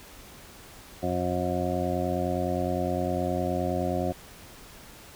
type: harmonic tone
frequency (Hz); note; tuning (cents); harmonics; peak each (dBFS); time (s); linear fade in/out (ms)
89.7; F2; +47; 1 / 2 / 3 / 4 / 6 / 7 / 8; -33 / -33 / -33 / -33 / -33 / -33 / -33; 1.02-4.13; 20
effects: pink hiss -48 dBFS RMS until 5.15 s